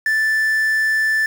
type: tone with quantisation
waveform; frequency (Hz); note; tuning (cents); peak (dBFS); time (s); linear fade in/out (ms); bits
triangle; 1760; A6; 0; -13; 0.06-1.26; 2; 6
effects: none